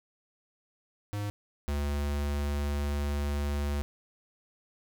square tone pair in turn, 102.9 / 72.18 Hz, G#2 / D2, -16 / -29 cents, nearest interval tritone, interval 613 cents, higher first, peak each -32 / -29 dBFS, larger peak second, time 1.13-1.3 / 1.68-3.82 s, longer second, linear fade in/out 0 ms, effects none

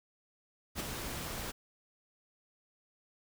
pink noise with ADSR envelope, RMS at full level -35 dBFS, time 0.75-1.52 s, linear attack 49 ms, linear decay 14 ms, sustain -5 dB, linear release 16 ms, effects none

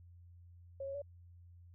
sine tone with pitch steps, 546 / 550 / 570 Hz, C#5 / C#5 / C#5, -26 / -14 / +48 cents, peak -39 dBFS, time 0.8-1.019 s, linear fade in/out 5 ms, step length 73 ms, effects added 87 Hz sine -55 dBFS peak until 1.74 s

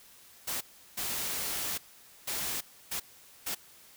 white noise bursts at uneven times, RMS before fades -34 dBFS, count 5, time 0.47-0.61 / 0.97-1.78 / 2.27-2.61 / 2.91-3 / 3.46-3.55 s, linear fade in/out 10 ms, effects white hiss -56 dBFS RMS until 3.96 s

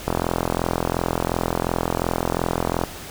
click train, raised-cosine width 1 ms, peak -6 dBFS, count 119, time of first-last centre 0.08-2.837 s, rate 42.8 Hz, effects pink hiss -36 dBFS RMS until 3.1 s

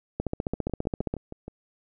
two click trains, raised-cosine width 2 ms, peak -24 / -14 dBFS, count 7 / 15, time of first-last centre 0.54-1.48 / 0.2-1.14 s, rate 6.38 / 14.9 Hz, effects none

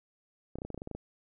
clicks, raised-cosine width 2 ms, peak -26 dBFS, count 11, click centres 0.556 / 0.586 / 0.619 / 0.65 / 0.703 / 0.745 / 0.777 / 0.819 / 0.874 / 0.913 / 0.95 s, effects none

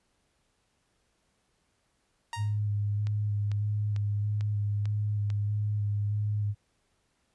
sawtooth tone with exponential decay, 932.3 Hz, A#5, in tune, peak -28 dBFS, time 2.33-2.59 s, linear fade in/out 1 ms, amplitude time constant 55 ms
sine tone with vibrato, 103.83 Hz, G#2, in tune, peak -26 dBFS, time 2.36-6.55 s, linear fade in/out 50 ms, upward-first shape square, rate 1.6 Hz, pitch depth 14 cents each way
click train, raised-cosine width 0.2 ms, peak -27 dBFS, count 6, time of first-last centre 3.07-5.302 s, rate 2.24 Hz
effects pink hiss -73 dBFS RMS until 7.34 s + resampled to 24000 Hz

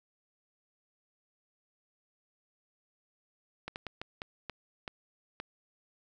slowing click train, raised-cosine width 0.3 ms, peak -22 dBFS, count 8, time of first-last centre 3.68-5.401 s, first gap 79 ms, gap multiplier 1.37, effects none

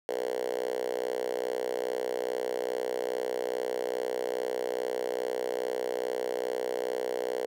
5% pulse tone with high-pass filter, 62.4 Hz, B1, 19 cents sharp, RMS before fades -32 dBFS, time 0.09-7.46 s, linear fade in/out 0 ms, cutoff 470 Hz, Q 5.8, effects none

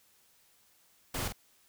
pink noise with echo, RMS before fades -35 dBFS, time 1.14-1.28 s, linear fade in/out 5 ms, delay 45 ms, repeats 1, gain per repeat -6 dB, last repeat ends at 1.325 s, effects white hiss -66 dBFS RMS until 1.68 s

